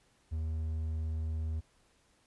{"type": "tone", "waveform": "triangle", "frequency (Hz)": 79.3, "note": "D#2", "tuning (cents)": 33, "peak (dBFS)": -30, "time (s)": [0.31, 1.61], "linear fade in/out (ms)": 20, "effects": ["pink hiss -69 dBFS RMS until 2.26 s", "resampled to 24000 Hz"]}